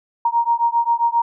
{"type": "beating tone pair", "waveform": "sine", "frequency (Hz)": [932.3, 939.8], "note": ["A#5", "A#5"], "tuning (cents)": [0, 14], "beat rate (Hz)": 7.5, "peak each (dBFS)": -18, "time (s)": [0.25, 1.22], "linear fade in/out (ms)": 5, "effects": []}